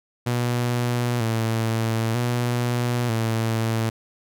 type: tone with vibrato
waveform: sawtooth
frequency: 117 Hz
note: A#2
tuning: 7 cents sharp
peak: -17 dBFS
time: 0.26-3.9 s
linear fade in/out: 10 ms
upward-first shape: square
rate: 0.53 Hz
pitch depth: 60 cents each way
effects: none